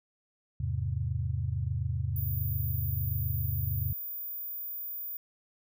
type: chord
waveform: sine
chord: E augmented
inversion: none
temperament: equal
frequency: 82.41 / 103.83 / 130.81 Hz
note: E2 / G#2 / B#2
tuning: 0 / 0 / 0 cents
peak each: -33 dBFS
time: 0.6-3.93 s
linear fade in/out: 5 ms
type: tone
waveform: sine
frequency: 14870 Hz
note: A#9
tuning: 5 cents flat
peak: -35 dBFS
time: 2.16-5.17 s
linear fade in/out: 2 ms
effects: none